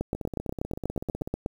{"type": "two click trains", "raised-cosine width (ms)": 2, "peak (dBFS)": [-20, -14], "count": [19, 13], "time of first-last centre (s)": [[0.15, 1.275], [0.01, 1.461]], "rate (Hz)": [16, 8.27], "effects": ["8-bit"]}